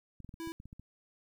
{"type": "clicks", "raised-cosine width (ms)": 5, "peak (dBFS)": -36, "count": 9, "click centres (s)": [0.203, 0.246, 0.292, 0.341, 0.474, 0.601, 0.656, 0.729, 0.796]}
{"type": "tone", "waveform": "square", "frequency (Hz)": 329.6, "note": "E4", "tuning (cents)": 0, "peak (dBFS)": -39, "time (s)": [0.4, 0.52], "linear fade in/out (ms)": 0}
{"effects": ["12-bit"]}